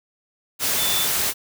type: tone in noise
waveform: sine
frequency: 3520 Hz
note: A7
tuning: in tune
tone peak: -24 dBFS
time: 0.77-1.08 s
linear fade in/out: 50 ms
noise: white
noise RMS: -22 dBFS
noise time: 0.59-1.34 s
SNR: -5 dB
effects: none